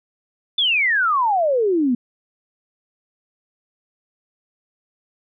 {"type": "exponential sweep", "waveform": "sine", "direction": "down", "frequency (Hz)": [3562, 233.1], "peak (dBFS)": -15, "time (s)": [0.58, 1.95], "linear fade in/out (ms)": 5, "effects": []}